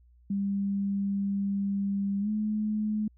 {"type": "tone with pitch glide", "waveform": "sine", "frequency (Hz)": [198.8, 213.1], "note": ["G3", "G#3"], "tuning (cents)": [25, 45], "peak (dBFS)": -26, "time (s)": [0.3, 3.08], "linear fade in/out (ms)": 5, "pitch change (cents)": 120, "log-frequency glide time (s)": [2.2, 2.29], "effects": ["added 60 Hz sine -56 dBFS peak until 3.17 s"]}